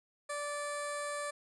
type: tone with notch filter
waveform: 10% pulse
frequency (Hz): 583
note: D5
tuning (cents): -13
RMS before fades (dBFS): -38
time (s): 0.29-1.31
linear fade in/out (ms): 10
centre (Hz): 3000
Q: 0.78
effects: resampled to 24000 Hz